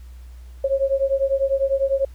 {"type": "beating tone pair", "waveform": "sine", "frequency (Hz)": [540, 550], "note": ["C#5", "C#5"], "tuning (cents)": [-45, -14], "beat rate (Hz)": 10, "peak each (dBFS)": [-20, -21], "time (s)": [0.64, 2.05], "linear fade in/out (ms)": 5, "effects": ["added 61 Hz sine -37 dBFS peak until 2.14 s", "pink hiss -57 dBFS RMS until 2.14 s"]}